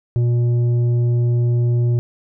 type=tone with tanh clipping; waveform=triangle; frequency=120 Hz; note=B2; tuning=49 cents flat; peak=-15 dBFS; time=0.16-1.99 s; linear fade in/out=0 ms; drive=11 dB; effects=none